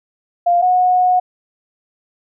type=tone pair in turn; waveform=sine; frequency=698.5 / 729.5 Hz; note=F5 / F#5; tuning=0 / -25 cents; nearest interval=minor second; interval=75 cents; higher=second; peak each=-10 dBFS; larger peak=neither; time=0.46-0.62 / 0.62-1.2 s; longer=second; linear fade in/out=10 ms; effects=none